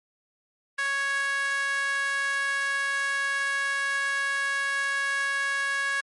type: tone with high-pass filter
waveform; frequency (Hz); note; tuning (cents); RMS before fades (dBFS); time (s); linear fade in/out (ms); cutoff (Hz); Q
sawtooth; 554.4; C#5; 0; -27; 0.78-6.01; 10; 1500; 8.5
effects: MP3 48 kbps